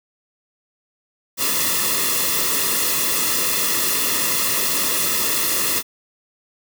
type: noise with comb filter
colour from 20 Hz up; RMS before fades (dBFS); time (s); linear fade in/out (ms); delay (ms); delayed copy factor
white; -20; 1.37-5.83; 50; 1.3; -0.85
effects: none